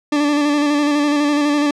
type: tone with vibrato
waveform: 40% pulse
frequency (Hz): 292.6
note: D4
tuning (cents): -6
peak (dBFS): -13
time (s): 0.12-1.71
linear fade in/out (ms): 5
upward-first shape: square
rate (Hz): 12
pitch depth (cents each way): 26
effects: low-pass 6000 Hz 12 dB/octave